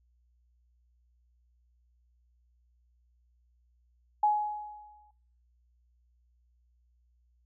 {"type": "tone with exponential decay", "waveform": "sine", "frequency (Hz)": 840, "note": "G#5", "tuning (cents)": 19, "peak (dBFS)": -20, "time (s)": [4.23, 5.11], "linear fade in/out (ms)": 5, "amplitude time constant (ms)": 190, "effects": ["noise-tail reverb RT60 0.5 s tail -19 dB re dry", "added 60 Hz sine -65 dBFS peak until 7.45 s"]}